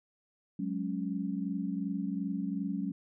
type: chord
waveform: sine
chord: F# suspended second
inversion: none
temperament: equal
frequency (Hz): 185 / 207.7 / 277.2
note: F#3 / G#3 / C#4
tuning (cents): 0 / 0 / 0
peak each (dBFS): -35 / -36 / -36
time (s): 0.59-2.92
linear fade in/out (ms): 5
effects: none